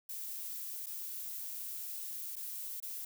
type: noise with dropouts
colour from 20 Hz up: violet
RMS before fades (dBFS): -42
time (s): 0.09-3.05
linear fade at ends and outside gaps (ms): 5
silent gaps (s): 0.861-0.866 / 2.357-2.364 / 2.802-2.825
effects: none